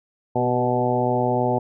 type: harmonic tone with a mistuned harmonic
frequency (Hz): 123.47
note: B2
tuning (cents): 0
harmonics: 1 / 2 / 3 / 4 / 5 / 6 / 7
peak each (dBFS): -26 / -26 / -26 / -26 / -26 / -26 / -26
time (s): 0.35-1.59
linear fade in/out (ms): 10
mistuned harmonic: 3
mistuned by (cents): +26
effects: none